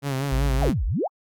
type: tone with vibrato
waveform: sawtooth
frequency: 136.4 Hz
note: C#3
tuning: 28 cents flat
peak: -20 dBFS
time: 0.02-0.74 s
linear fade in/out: 50 ms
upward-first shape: sine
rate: 5.3 Hz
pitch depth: 72 cents each way
type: tone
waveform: sine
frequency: 54 Hz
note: A1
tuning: 32 cents flat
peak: -20 dBFS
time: 0.32-0.7 s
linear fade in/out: 5 ms
type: exponential two-way sweep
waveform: sine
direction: down then up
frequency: 932.3 to 41.6 to 932.3 Hz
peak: -21 dBFS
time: 0.61-1.08 s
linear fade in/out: 20 ms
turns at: 0.85 s
effects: Opus 48 kbps